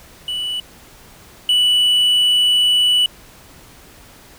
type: tone pair in turn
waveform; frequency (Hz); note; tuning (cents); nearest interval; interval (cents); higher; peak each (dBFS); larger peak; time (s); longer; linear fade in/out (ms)
triangle; 2960 / 2960; F#7 / F#7; 0 / 0; unison; 0; neither; -19 / -10; second; 0.28-0.6 / 1.49-3.06; second; 2
effects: pink hiss -44 dBFS RMS until 4.38 s